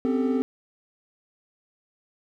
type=tone cluster; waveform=triangle; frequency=256.1 / 275.5 / 393.6 / 443.3 Hz; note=C4 / C#4 / G4 / A4; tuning=-37 / -11 / +7 / +13 cents; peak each=-21 / -29 / -29 / -27 dBFS; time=0.05-0.42 s; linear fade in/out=0 ms; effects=none